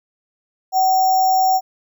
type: tone with sample-and-hold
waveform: sine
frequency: 755 Hz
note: F#5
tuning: 35 cents sharp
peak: -12 dBFS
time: 0.72-1.61 s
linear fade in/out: 50 ms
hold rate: 6300 Hz
effects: none